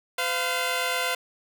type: tone pair together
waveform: 10% pulse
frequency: 509 / 694.8 Hz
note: C5 / F5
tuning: -48 / -9 cents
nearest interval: perfect fourth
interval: 539 cents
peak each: -19 dBFS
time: 0.18-1.15 s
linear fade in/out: 5 ms
effects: none